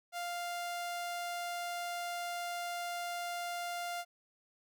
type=tone; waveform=sawtooth; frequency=698.5 Hz; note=F5; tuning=in tune; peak=-33 dBFS; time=0.12-4.05 s; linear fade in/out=50 ms; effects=none